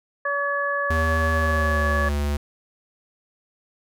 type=harmonic tone; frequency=568 Hz; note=C#5; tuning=42 cents sharp; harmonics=1 / 2 / 3; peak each=-27 / -26 / -25 dBFS; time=0.25-2.09 s; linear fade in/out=5 ms
type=tone with pitch glide; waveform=square; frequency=80 to 72.52 Hz; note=D#2 to D2; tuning=+49 to -21 cents; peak=-22 dBFS; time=0.9-2.37 s; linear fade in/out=5 ms; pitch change=-170 cents; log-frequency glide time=1.33-2.1 s
effects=none